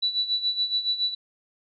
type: tone with tremolo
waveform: sine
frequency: 3951 Hz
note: B7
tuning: in tune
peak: -20 dBFS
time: 0.02-1.15 s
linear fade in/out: 10 ms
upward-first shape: sine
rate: 7.1 Hz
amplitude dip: 75%
effects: none